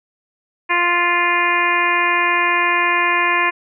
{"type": "harmonic tone", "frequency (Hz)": 349.2, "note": "F4", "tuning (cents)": 0, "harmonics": [1, 2, 3, 4, 5, 6, 7, 8], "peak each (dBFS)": [-26, -27, -18, -30, -20, -21, -21, -30], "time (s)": [0.69, 3.51], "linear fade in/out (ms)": 20, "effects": []}